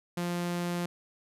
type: tone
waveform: sawtooth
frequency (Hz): 174.61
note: F3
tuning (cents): 0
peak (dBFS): -26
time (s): 0.17-0.86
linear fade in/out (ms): 5
effects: resampled to 32000 Hz